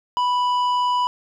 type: tone with tanh clipping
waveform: sine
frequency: 987.8 Hz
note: B5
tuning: in tune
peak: -19 dBFS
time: 0.17-1.07 s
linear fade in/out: 0 ms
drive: 9 dB
effects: none